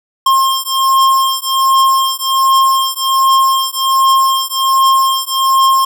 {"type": "beating tone pair", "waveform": "square", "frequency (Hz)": [1066, 1067.3], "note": ["C6", "C6"], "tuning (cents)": [32, 34], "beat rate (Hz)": 1.3, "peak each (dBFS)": -13, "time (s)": [0.26, 5.85], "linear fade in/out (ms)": 5, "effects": []}